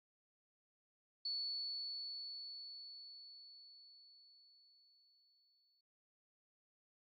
sine tone with exponential decay, 4435 Hz, C#8, in tune, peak -36 dBFS, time 1.25-5.81 s, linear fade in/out 5 ms, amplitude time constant 990 ms, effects tanh soft clip ceiling -36 dBFS + AAC 32 kbps

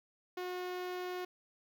sawtooth tone with notch filter, 362.3 Hz, F#4, 36 cents flat, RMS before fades -40 dBFS, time 0.37-1.25 s, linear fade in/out 5 ms, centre 8700 Hz, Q 0.62, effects none

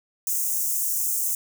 white high-pass noise, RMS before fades -25 dBFS, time 0.27-1.35 s, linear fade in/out 2 ms, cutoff 6200 Hz, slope 48 dB/octave, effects none

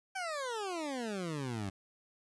20% pulse exponential sweep, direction down, 784 to 93.5 Hz, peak -31 dBFS, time 0.15-1.7 s, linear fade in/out 10 ms, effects resampled to 22050 Hz + 11-bit

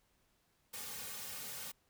white noise with comb filter, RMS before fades -45 dBFS, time 0.73-1.72 s, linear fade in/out 10 ms, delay 3 ms, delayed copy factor -1, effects pink hiss -75 dBFS RMS until 1.89 s

